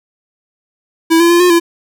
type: tone with pitch steps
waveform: square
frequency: 327.9 / 340.3 / 344.9 / 358 / 339.2 Hz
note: E4 / F4 / F4 / F4 / E4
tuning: -9 / -45 / -22 / +43 / +50 cents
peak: -7 dBFS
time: 1.1-1.6 s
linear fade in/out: 20 ms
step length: 100 ms
effects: none